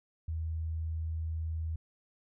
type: tone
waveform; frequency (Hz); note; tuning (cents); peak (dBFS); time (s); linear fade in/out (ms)
sine; 80.5; E2; -41; -32; 0.28-1.76; 5
effects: none